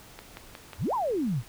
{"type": "click train", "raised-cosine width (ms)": 0.3, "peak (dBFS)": -24, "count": 4, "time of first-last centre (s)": [0.19, 0.732], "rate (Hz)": 5.53}
{"type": "exponential two-way sweep", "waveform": "sine", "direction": "up then down", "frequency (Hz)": [64, 1063, 104.8], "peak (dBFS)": -25, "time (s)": [0.78, 1.43], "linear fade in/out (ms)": 50, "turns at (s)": 0.94}
{"effects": ["pink hiss -50 dBFS RMS until 1.48 s"]}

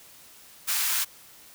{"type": "high-pass noise", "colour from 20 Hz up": "white", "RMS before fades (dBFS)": -26, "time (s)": [0.67, 1.05], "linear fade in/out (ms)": 20, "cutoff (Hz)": 1000, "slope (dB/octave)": 24, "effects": ["white hiss -51 dBFS RMS until 1.54 s"]}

